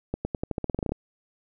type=accelerating click train; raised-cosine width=2 ms; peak=-14 dBFS; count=14; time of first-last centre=0.14-0.92 s; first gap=110 ms; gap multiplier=0.89; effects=none